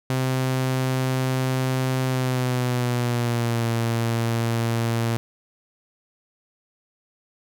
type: tone with pitch glide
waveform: sawtooth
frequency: 130 to 115.82 Hz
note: C3 to A#2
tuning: -11 to -11 cents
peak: -17 dBFS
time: 0.1-5.17 s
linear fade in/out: 0 ms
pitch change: -200 cents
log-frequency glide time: 2.06-3.68 s
effects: none